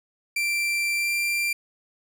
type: tone with pitch glide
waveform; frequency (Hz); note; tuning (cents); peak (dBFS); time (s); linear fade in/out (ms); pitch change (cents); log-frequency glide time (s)
40% pulse; 2354 to 2368; D7 to D7; +3 to +14; -22; 0.36-1.53; 5; +11; 0.97-1.12
effects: none